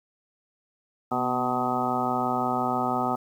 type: harmonic tone with a mistuned harmonic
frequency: 125.9 Hz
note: B2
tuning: 34 cents sharp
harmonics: 1 / 2 / 3 / 4 / 5 / 6 / 7 / 8 / 9 / 10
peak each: -38 / -30 / -35 / -37 / -35 / -28 / -32 / -38 / -38 / -30 dBFS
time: 1.11-3.16 s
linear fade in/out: 10 ms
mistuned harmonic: 2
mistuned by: -35 cents
effects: 9-bit

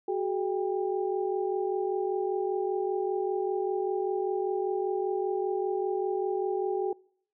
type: tone cluster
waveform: sine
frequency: 374.4 / 419.5 / 797 Hz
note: F#4 / G#4 / G5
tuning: +20 / +17 / +28 cents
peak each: -29 / -31 / -35 dBFS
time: 0.08-6.93 s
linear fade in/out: 5 ms
effects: noise-tail reverb RT60 0.6 s tail -25 dB re dry

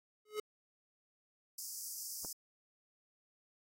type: tone with exponential growth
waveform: square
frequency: 424.6 Hz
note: G#4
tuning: 38 cents sharp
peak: -34 dBFS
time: 0.25-0.4 s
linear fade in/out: 5 ms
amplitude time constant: 31 ms
type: high-pass noise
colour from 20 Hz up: pink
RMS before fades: -44 dBFS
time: 1.58-2.33 s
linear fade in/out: 5 ms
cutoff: 4900 Hz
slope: 96 dB/octave
type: click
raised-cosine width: 1 ms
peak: -35 dBFS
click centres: 2.248 s
effects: AAC 48 kbps

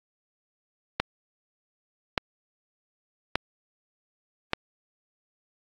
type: click train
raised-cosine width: 0.3 ms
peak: -6 dBFS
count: 4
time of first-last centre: 1-4.534 s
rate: 0.849 Hz
effects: AAC 48 kbps

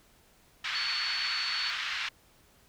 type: band-pass noise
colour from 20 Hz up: pink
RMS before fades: -34 dBFS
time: 0.64-2.09 s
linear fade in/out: 5 ms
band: 1400 to 4200 Hz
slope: 24 dB/octave
type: tone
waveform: sine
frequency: 4435 Hz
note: C#8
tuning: in tune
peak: -32 dBFS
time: 0.75-1.7 s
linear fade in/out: 0 ms
effects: pink hiss -62 dBFS RMS until 2.68 s

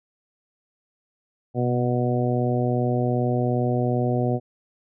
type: harmonic tone with a mistuned harmonic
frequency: 122.6 Hz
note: B2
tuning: 12 cents flat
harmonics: 1 / 2 / 3 / 4 / 5 / 6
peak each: -23 / -26 / -28 / -29 / -30 / -31 dBFS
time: 1.54-4.4 s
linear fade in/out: 50 ms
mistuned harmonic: 1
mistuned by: +36 cents
effects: none

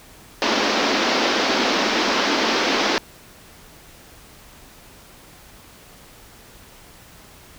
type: band-pass noise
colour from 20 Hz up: pink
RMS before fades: -20 dBFS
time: 0.42-2.98 s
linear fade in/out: 0 ms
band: 220 to 5700 Hz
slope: 48 dB/octave
effects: pink hiss -46 dBFS RMS until 7.58 s

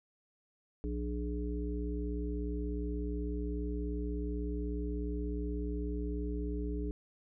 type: harmonic tone with a mistuned harmonic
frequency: 59.8 Hz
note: A#1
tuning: 45 cents sharp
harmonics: 1 / 3 / 5 / 7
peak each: -35 / -43 / -40 / -42 dBFS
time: 0.84-6.91 s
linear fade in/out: 0 ms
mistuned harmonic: 5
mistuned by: -18 cents
effects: none

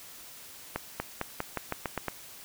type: accelerating click train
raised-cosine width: 0.5 ms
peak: -15 dBFS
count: 9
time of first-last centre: 0.76-2.083 s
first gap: 240 ms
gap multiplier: 0.89
effects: white hiss -48 dBFS RMS until 2.44 s

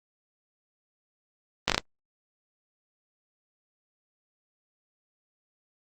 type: slowing click train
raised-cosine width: 0.2 ms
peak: -4 dBFS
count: 5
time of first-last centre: 1.68-1.779 s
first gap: 17 ms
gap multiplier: 1.26
effects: Opus 24 kbps

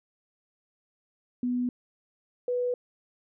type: tone pair in turn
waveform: sine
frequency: 246.9 / 492.6 Hz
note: B3 / B4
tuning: 0 / -5 cents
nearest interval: octave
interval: 1195 cents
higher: second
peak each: -25 dBFS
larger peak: neither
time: 1.43-1.69 / 2.48-2.74 s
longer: neither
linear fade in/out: 2 ms
effects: none

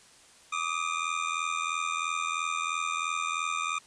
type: ring-modulated tone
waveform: 25% pulse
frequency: 1212 Hz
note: D#6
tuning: 46 cents flat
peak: -22 dBFS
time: 0.52-3.79 s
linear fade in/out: 10 ms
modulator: 41.5 Hz
effects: white hiss -56 dBFS RMS until 3.86 s + resampled to 22050 Hz

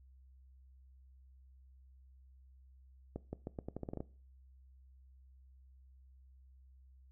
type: accelerating click train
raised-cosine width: 2 ms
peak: -27 dBFS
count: 11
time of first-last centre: 3.16-4.005 s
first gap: 170 ms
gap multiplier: 0.83
effects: noise-tail reverb RT60 0.4 s tail -20 dB re dry + added 65 Hz sine -58 dBFS peak until 7.11 s

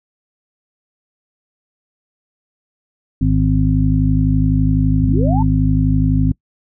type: harmonic tone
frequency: 51.91 Hz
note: G#1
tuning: in tune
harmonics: 1 / 2 / 3 / 5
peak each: -17 / -17 / -17 / -17 dBFS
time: 3.21-6.32 s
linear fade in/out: 5 ms
type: linear sweep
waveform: sine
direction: up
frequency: 36.71 to 933 Hz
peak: -20 dBFS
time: 5.01-5.43 s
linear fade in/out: 10 ms
effects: noise-tail reverb RT60 0.1 s tail -24 dB re dry

